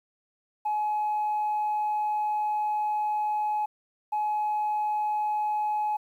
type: tone pair in turn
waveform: sine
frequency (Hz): 846 / 846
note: G#5 / G#5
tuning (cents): +32 / +32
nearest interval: unison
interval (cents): 0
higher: neither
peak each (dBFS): -23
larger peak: neither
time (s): 0.65-3.66 / 4.12-5.97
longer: first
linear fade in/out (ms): 10
effects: tanh soft clip ceiling -22 dBFS + 10-bit